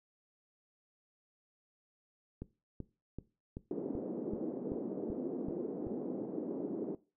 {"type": "click train", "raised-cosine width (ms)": 3, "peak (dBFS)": -28, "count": 10, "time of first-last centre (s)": [2.42, 5.868], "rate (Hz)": 2.61}
{"type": "band-pass noise", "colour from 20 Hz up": "white", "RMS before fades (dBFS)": -39, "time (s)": [3.71, 6.95], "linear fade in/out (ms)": 2, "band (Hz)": [220, 400], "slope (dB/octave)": 24}
{"effects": ["noise-tail reverb RT60 0.3 s tail -18 dB re dry"]}